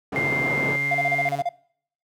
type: band-pass noise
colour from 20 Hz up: white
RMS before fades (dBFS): -29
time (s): 0.12-0.76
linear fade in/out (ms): 5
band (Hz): 140 to 640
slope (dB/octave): 12
type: tone with pitch glide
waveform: sawtooth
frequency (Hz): 138.59 to 141.75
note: C#3 to C#3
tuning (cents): 0 to +39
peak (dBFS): -27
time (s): 0.15-1.42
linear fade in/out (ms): 10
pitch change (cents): +39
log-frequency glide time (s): 0.44-1.01
type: tone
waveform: sine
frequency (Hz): 2099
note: C7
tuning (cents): +5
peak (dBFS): -22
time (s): 0.16-1.29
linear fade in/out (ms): 0
type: tone bursts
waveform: triangle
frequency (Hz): 698.5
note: F5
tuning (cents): 0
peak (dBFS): -19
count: 9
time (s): 0.91-1.491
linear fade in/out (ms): 5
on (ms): 37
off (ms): 31
effects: noise-tail reverb RT60 0.6 s tail -22 dB re dry